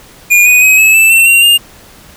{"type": "tone with pitch steps", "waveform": "square", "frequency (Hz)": [2430, 2481, 2533, 2586, 2641, 2696, 2753, 2811], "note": ["D#7", "D#7", "D#7", "E7", "E7", "E7", "F7", "F7"], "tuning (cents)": [-42, -6, 30, -34, 3, 38, -25, 11], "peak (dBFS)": -4, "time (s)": [0.3, 1.58], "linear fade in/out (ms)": 20, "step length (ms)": 160, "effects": ["pink hiss -38 dBFS RMS until 2.16 s"]}